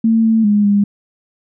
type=tone with pitch steps; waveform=sine; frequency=225.3 / 223.3 / 207 / 203 Hz; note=A3 / A3 / G#3 / G#3; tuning=+41 / +26 / -5 / -39 cents; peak=-9 dBFS; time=0.04-0.84 s; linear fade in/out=5 ms; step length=200 ms; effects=none